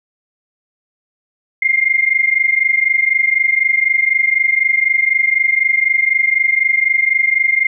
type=tone pair together; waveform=sine; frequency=2102 / 2126 Hz; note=C7 / C7; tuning=+7 / +27 cents; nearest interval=unison; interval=20 cents; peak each=-14 dBFS; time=1.62-7.67 s; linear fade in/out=5 ms; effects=none